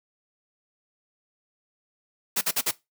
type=noise bursts; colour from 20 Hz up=white; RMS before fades=-24 dBFS; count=4; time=2.36-2.713 s; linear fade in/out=10 ms; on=53 ms; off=47 ms; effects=noise-tail reverb RT60 0.2 s tail -19 dB re dry + high-pass 150 Hz 12 dB/octave